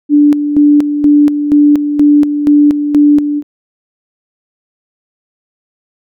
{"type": "tone with tremolo", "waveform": "sine", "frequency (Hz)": 293, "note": "D4", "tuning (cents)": -4, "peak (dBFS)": -3, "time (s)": [0.09, 3.43], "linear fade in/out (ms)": 50, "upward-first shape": "square", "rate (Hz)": 2.1, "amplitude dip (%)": 60, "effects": []}